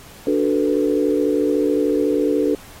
sine chord, B minor seventh, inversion first, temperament equal, 293.7 / 370 / 440 / 493.9 Hz, D4 / F#4 / A4 / B4, 0 / 0 / 0 / 0 cents, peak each -19 / -23 / -20 / -23 dBFS, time 0.27-2.55 s, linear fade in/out 2 ms, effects pink hiss -43 dBFS RMS until 2.8 s + AAC 48 kbps

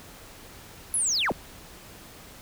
sine linear sweep, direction down, 11170 to 67.4 Hz, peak -21 dBFS, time 0.94-1.32 s, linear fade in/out 0 ms, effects tanh soft clip ceiling -20 dBFS + pink hiss -47 dBFS RMS until 2.41 s

